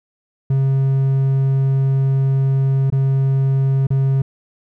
triangle tone with dropouts, 135 Hz, C#3, 45 cents flat, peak -11 dBFS, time 0.5-4.22 s, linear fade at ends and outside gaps 5 ms, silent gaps 2.902-2.923 / 3.869-3.904 s, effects none

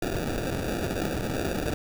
violet noise with sample-and-hold, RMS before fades -29 dBFS, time 0.02-1.74 s, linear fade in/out 5 ms, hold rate 1050 Hz, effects none

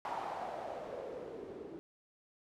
blue noise with low-pass filter sweep, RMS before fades -43 dBFS, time 0.05-1.79 s, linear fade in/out 0 ms, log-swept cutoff 910 to 340 Hz, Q 3.9, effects none

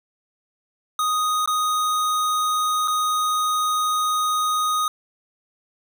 square tone with dropouts, 1244.5 Hz, D#6, in tune, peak -20 dBFS, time 0.99-4.88 s, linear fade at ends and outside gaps 2 ms, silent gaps 1.459-1.475 / 2.876-2.88 s, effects none

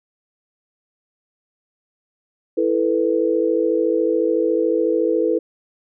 sine chord, E suspended fourth, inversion none, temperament equal, 329.6 / 440 / 493.9 Hz, E4 / A4 / B4, 0 / 0 / 0 cents, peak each -20 dBFS, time 2.57-5.39 s, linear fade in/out 10 ms, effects none

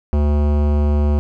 sine tone with hard clipping, 73.42 Hz, D2, in tune, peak -15 dBFS, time 0.13-1.19 s, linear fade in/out 0 ms, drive 18 dB, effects none

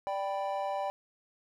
triangle chord, G major, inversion second, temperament equal, 587.3 / 784 / 987.8 Hz, D5 / G5 / B5, 0 / 0 / 0 cents, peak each -33 / -32 / -37 dBFS, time 0.07-0.9 s, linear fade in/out 0 ms, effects none

